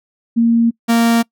sine / 45% pulse tone pair in turn, 231.8 / 231.8 Hz, A#3 / A#3, -10 / -10 cents, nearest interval unison, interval 0 cents, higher neither, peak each -9 / -10 dBFS, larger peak first, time 0.36-0.71 / 0.88-1.23 s, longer neither, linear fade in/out 20 ms, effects noise-tail reverb RT60 0.1 s tail -25 dB re dry

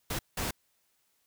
pink noise bursts at uneven times, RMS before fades -33 dBFS, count 2, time 0.1-0.19 / 0.37-0.51 s, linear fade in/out 5 ms, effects white hiss -73 dBFS RMS until 1.26 s

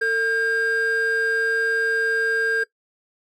triangle tone pair together, 450.2 / 1604.3 Hz, A4 / G6, +40 / +40 cents, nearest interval octave + minor seventh, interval 2200 cents, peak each -21 / -18 dBFS, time 0.01-2.64 s, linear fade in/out 10 ms, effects noise-tail reverb RT60 0.1 s tail -19 dB re dry + tanh soft clip ceiling -11 dBFS

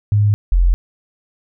sine tone pair in turn, 103.83 / 43.66 Hz, G#2 / F1, 0 / 0 cents, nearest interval octave + minor third, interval 1500 cents, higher first, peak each -10 / -9 dBFS, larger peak second, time 0.12-0.34 / 0.52-0.74 s, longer neither, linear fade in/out 0 ms, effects none

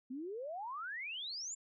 sine exponential sweep, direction up, 244.2 to 7459 Hz, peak -40 dBFS, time 0.1-1.55 s, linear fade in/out 10 ms, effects none

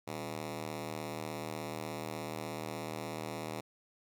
10% pulse ring-modulated tone, 156.7 Hz, D#3, 13 cents sharp, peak -27 dBFS, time 0.07-3.61 s, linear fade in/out 10 ms, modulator 38.3 Hz, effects none

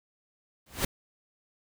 pink noise with exponential growth, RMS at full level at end -24 dBFS, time 0.66-0.85 s, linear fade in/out 5 ms, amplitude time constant 40 ms, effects none

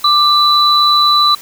sine tone pair together, 1183 / 3974 Hz, D6 / B7, +12 / +10 cents, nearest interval octave + major sixth, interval 2098 cents, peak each -10 dBFS, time 0.04-1.35 s, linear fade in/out 5 ms, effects white hiss -35 dBFS RMS until 1.41 s

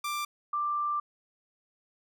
sawtooth / sine tone pair in turn, 1181 / 1181 Hz, D6 / D6, +9 / +9 cents, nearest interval unison, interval 0 cents, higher neither, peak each -27 dBFS, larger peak neither, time 0.04-0.25 / 0.53-1 s, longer second, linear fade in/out 5 ms, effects none

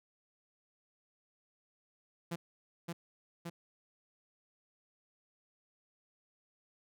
sawtooth tone with echo, 170 Hz, F3, 46 cents flat, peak -32 dBFS, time 2.31-2.36 s, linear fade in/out 10 ms, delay 570 ms, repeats 2, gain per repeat -2 dB, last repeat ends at 3.5 s, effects none

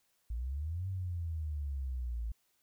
sine exponential two-way sweep, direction up then down, 55 to 96.5 to 55 Hz, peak -34 dBFS, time 0.3-2.32 s, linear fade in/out 5 ms, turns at 0.88 s, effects white hiss -75 dBFS RMS until 2.62 s

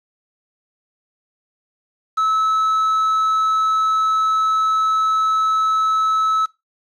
triangle tone with quantisation, 1300 Hz, E6, 24 cents flat, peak -13 dBFS, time 2.17-6.46 s, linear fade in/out 10 ms, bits 6, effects noise-tail reverb RT60 0.2 s tail -19 dB re dry + low-pass 6000 Hz 12 dB/octave

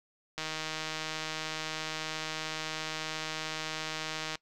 click train, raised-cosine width 0.2 ms, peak -18 dBFS, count 625, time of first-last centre 0.38-4.355 s, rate 157 Hz, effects noise-tail reverb RT60 0.1 s tail -22 dB re dry

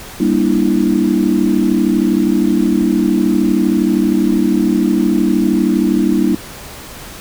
sine chord, E half-diminished seventh, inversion first, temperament just, 197.78 / 237.3 / 296.7 / 329.6 Hz, G3 / Bb3 / D4 / E4, +16 / +31 / +18 / 0 cents, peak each -16 dBFS, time 0.2-6.35 s, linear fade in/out 5 ms, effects pink hiss -32 dBFS RMS until 7.2 s

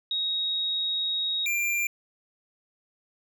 sine / square tone pair in turn, 3776 / 2379 Hz, A#7 / D7, +22 / +22 cents, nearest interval minor sixth, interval 800 cents, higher first, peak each -25 dBFS, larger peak neither, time 0.11-1.46 / 1.46-1.87 s, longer first, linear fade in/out 2 ms, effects none

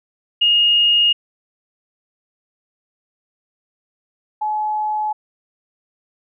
sine tone pair in turn, 2854 / 852.4 Hz, F7 / G#5, +37 / +45 cents, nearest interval octave + major sixth, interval 2092 cents, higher first, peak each -11 / -18 dBFS, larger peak first, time 0.41-1.13 / 4.41-5.13 s, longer neither, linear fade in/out 10 ms, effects none

